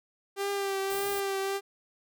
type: tone with vibrato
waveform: sawtooth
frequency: 394.3 Hz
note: G4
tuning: 10 cents sharp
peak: -25 dBFS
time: 0.36-1.61 s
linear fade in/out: 50 ms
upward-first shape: triangle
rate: 1.7 Hz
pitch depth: 33 cents each way
type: band-stop noise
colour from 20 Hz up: white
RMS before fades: -39 dBFS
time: 0.9-1.2 s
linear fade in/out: 2 ms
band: 760 to 7500 Hz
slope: 96 dB/octave
effects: none

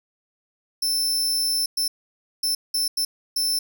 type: tone bursts at uneven times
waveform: sawtooth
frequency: 5320 Hz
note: E8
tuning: 15 cents sharp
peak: -18 dBFS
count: 6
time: 0.82-1.66 / 1.77-1.88 / 2.43-2.55 / 2.74-2.88 / 2.97-3.05 / 3.36-3.59 s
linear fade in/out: 5 ms
effects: none

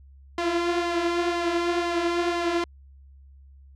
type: tone with flanger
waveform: sawtooth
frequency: 344.6 Hz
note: F4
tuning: 23 cents flat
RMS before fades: -25 dBFS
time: 0.38-2.64 s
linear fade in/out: 2 ms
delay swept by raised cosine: 0.97 to 6.77 ms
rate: 2 Hz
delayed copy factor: +0.5
effects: added 68 Hz sine -47 dBFS peak until 3.75 s + low-pass 5000 Hz 12 dB/octave

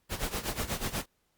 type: noise with tremolo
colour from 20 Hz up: pink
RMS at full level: -31 dBFS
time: 0.09-1.06 s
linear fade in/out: 50 ms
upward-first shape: sine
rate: 8.2 Hz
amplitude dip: 80%
effects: pink hiss -74 dBFS RMS until 1.37 s + Opus 48 kbps

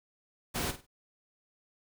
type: noise with echo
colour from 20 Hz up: pink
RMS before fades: -33 dBFS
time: 0.54-0.72 s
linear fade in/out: 20 ms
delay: 49 ms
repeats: 3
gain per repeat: -11 dB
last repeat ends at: 0.867 s
effects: none

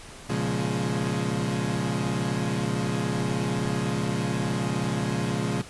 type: chord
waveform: 30% pulse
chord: Bb minor seventh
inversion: none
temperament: equal with one note detuned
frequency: 119.4 / 138.59 / 174.61 / 207.7 Hz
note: Bb2 / Db3 / F3 / Ab3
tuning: +42 / 0 / 0 / 0 cents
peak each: -28 dBFS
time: 0.29-5.62 s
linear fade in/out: 10 ms
effects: pink hiss -44 dBFS RMS until 5.69 s + resampled to 24000 Hz

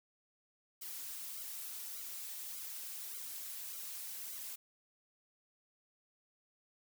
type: noise with flanger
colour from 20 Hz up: blue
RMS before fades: -45 dBFS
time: 0.81-4.56 s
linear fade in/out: 10 ms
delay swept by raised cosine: 1.1 to 6 ms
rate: 1.7 Hz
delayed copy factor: -0.95
effects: none

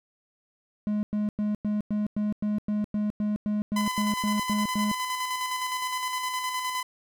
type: tone bursts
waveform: triangle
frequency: 209.7 Hz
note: G#3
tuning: 17 cents sharp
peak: -22 dBFS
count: 16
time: 0.87-4.915 s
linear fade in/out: 0 ms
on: 160 ms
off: 99 ms
type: tone with tremolo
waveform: sawtooth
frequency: 1011 Hz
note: B5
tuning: 40 cents sharp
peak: -23 dBFS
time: 3.76-6.83 s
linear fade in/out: 5 ms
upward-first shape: square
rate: 9.7 Hz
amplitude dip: 35%
effects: none

